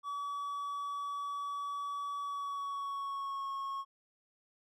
triangle tone with pitch glide, 1141 to 1093.9 Hz, C#6 to C#6, +50 to -23 cents, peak -34 dBFS, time 0.03-3.85 s, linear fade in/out 50 ms, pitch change -73 cents, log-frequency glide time 2.2-3.5 s, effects none

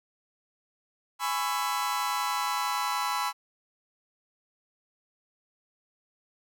40% pulse chord, C# minor seventh, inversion second, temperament just, 831.5 / 997.9 / 1108.7 / 1330.5 Hz, G#5 / B5 / C#6 / E6, +2 / +18 / 0 / +16 cents, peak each -33 / -30 / -34 / -33 dBFS, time 1.19-3.33 s, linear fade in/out 50 ms, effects none

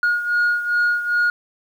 sine beating tone pair, 1436 / 1438.5 Hz, F6 / F#6, +48 / -49 cents, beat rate 2.5 Hz, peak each -16 / -21 dBFS, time 0.03-1.3 s, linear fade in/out 2 ms, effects tanh soft clip ceiling -13 dBFS + 8-bit

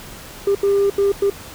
sine tone bursts at uneven times, 399 Hz, G4, 31 cents sharp, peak -11 dBFS, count 4, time 0.47-0.55 / 0.63-0.9 / 0.98-1.12 / 1.22-1.3 s, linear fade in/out 5 ms, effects tanh soft clip ceiling -11 dBFS + pink hiss -37 dBFS RMS until 1.54 s

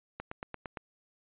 click train, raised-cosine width 0.5 ms, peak -23 dBFS, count 6, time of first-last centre 0.2-0.772 s, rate 8.74 Hz, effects resampled to 8000 Hz

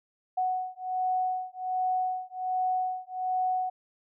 sine beating tone pair, 740 / 741.3 Hz, F#5 / F#5, 0 / +3 cents, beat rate 1.3 Hz, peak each -30 / -30 dBFS, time 0.37-3.7 s, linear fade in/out 10 ms, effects none

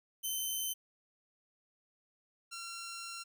10% pulse tone pair in turn, 3071 / 1368 Hz, G7 / F6, -36 / -36 cents, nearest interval octave + major second, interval 1400 cents, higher first, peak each -26 / -34 dBFS, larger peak first, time 0.23-0.74 / 2.51-3.24 s, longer second, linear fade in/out 20 ms, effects none

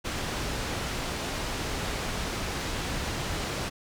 pink low-pass noise, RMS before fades -32 dBFS, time 0.04-3.7 s, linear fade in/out 20 ms, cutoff 6900 Hz, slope 12 dB/octave, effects none

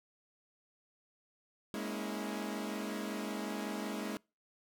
sawtooth chord, A# half-diminished seventh, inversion third, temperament equal with one note detuned, 207.7 / 233.1 / 277.2 / 324.3 Hz, G#3 / A#3 / C#4 / E4, 0 / 0 / 0 / -28 cents, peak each -36 / -40 / -40 / -40 dBFS, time 1.74-4.17 s, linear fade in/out 0 ms, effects noise-tail reverb RT60 0.3 s tail -26 dB re dry

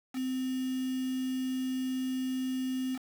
sine tone with quantisation, 258.8 Hz, C4, 19 cents flat, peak -30 dBFS, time 0.13-2.99 s, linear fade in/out 50 ms, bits 7, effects none

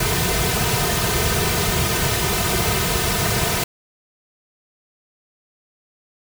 pink noise with comb filter, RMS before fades -20 dBFS, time 0-3.64 s, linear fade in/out 5 ms, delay 3.6 ms, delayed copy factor -0.8, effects none

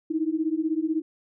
sine beating tone pair, 309.4 / 325.4 Hz, D#4 / E4, -10 / -22 cents, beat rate 16 Hz, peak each -26 dBFS, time 0.1-1.02 s, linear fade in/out 10 ms, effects none

